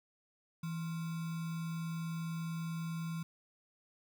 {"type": "tone with sample-and-hold", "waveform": "sine", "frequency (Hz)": 164.81, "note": "E3", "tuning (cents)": 0, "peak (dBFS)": -36, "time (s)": [0.63, 3.23], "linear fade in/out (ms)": 5, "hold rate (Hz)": 1225, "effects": []}